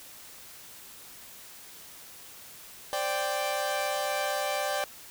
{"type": "chord", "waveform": "sawtooth", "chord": "C suspended second", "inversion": "none", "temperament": "equal", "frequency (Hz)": [523.3, 587.3, 784], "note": ["C5", "D5", "G5"], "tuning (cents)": [0, 0, 0], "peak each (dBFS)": [-33, -27, -28], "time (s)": [2.93, 4.84], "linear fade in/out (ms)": 0, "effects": ["white hiss -48 dBFS RMS until 5.1 s"]}